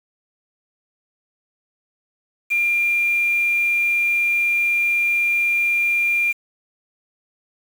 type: tone with quantisation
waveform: sine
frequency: 2392 Hz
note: D7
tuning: 31 cents sharp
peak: -16 dBFS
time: 2.5-6.33 s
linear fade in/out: 20 ms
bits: 6
effects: none